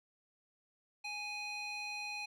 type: tone with band-pass filter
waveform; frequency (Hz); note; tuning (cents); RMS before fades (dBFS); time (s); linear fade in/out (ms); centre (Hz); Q
square; 830.6; G#5; 0; -42; 1.04-2.26; 10; 3100; 3.1
effects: none